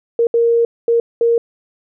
sine tone bursts at uneven times, 466.3 Hz, A#4, 1 cent sharp, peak -10 dBFS, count 4, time 0.19-0.27 / 0.34-0.65 / 0.88-1 / 1.21-1.38 s, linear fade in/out 2 ms, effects none

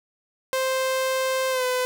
sawtooth tone with pitch glide, 523.3 to 504.6 Hz, C5 to B4, 0 to +37 cents, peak -18 dBFS, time 0.53-1.85 s, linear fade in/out 0 ms, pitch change -63 cents, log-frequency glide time 1.5-1.64 s, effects none

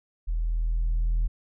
sine tone with level ramp, 40.77 Hz, E1, 18 cents flat, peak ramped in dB -23 to -18 dBFS, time 0.27-1.28 s, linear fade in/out 20 ms, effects tanh soft clip ceiling -20 dBFS

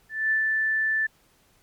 sine tone with ADSR envelope, 1760 Hz, A6, in tune, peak -19 dBFS, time 0.09-1.07 s, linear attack 220 ms, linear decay 110 ms, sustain -2 dB, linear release 11 ms, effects pink hiss -62 dBFS RMS until 1.62 s + MP3 96 kbps

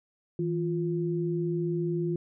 sine tone pair together, 162.3 / 349.2 Hz, E3 / F4, -27 / 0 cents, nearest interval octave + minor second, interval 1327 cents, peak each -29 / -29 dBFS, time 0.39-2.16 s, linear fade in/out 2 ms, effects none

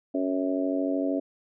harmonic tone, 93.1 Hz, F#2, 11 cents sharp, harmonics 3 / 4 / 5 / 6 / 7, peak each -26 / -35 / -36 / -33 / -32 dBFS, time 0.14-1.2 s, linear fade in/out 10 ms, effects none

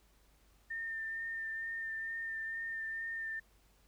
sine tone with vibrato, 1806 Hz, A6, 45 cents sharp, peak -37 dBFS, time 0.7-3.4 s, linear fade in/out 10 ms, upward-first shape sine, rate 2.2 Hz, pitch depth 17 cents each way, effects added 50 Hz sine -66 dBFS peak until 3.87 s + pink hiss -70 dBFS RMS until 3.87 s

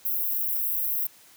white high-pass noise, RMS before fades -27 dBFS, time 0.05-1.07 s, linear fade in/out 5 ms, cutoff 12000 Hz, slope 48 dB/octave, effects white hiss -54 dBFS RMS until 1.36 s + high-pass 60 Hz 12 dB/octave

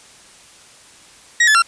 40% pulse tone with pitch steps, 1895 / 1727 / 1365 Hz, A#6 / A6 / F6, +28 / -33 / -40 cents, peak -9 dBFS, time 1.4-1.622 s, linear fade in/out 5 ms, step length 74 ms, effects white hiss -45 dBFS RMS until 1.67 s + resampled to 22050 Hz

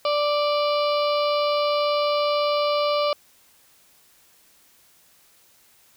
harmonic tone, 587.3 Hz, D5, in tune, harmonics 1 / 2 / 4 / 5 / 6 / 7 / 8 / 9, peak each -21 / -25 / -34 / -33 / -38 / -35 / -35 / -42 dBFS, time 0.05-3.13 s, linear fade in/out 2 ms, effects white hiss -57 dBFS RMS until 5.96 s

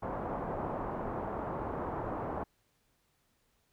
white low-pass noise, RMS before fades -37 dBFS, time 0.02-2.44 s, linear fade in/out 10 ms, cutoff 1000 Hz, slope 24 dB/octave, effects pink hiss -74 dBFS RMS until 3.72 s

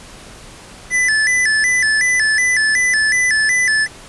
square tone with vibrato, 1864.7 Hz, A#6, in tune, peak -13 dBFS, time 0.9-3.88 s, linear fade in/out 50 ms, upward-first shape square, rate 2.7 Hz, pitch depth 120 cents each way, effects pink hiss -38 dBFS RMS until 4.08 s + resampled to 24000 Hz

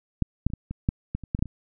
clicks, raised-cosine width 5 ms, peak -9 / -9 / -29 / -17 / -20 / -9 / -15 / -26 / -12 / -21 / -9 / -27 dBFS, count 12, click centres 0.223 / 0.466 / 0.502 / 0.536 / 0.71 / 0.889 / 1.15 / 1.237 / 1.349 / 1.391 / 1.425 / 1.457 s, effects none

